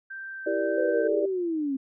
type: tone with pitch glide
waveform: sine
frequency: 1568 to 1552.7 Hz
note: G6 to G6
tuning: 0 to -17 cents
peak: -35 dBFS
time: 0.1-1.08 s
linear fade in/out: 10 ms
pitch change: -17 cents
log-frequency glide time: 0.34-0.46 s
type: chord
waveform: sine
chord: E half-diminished seventh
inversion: none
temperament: equal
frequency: 329.6 / 392 / 466.2 / 587.3 Hz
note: E4 / G4 / Bb4 / D5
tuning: 0 / 0 / 0 / 0 cents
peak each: -30 / -29 / -33 / -27 dBFS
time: 0.46-1.26 s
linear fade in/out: 10 ms
type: linear sweep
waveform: sine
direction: down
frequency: 519 to 262.4 Hz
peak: -25 dBFS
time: 0.77-1.77 s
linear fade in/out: 10 ms
effects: none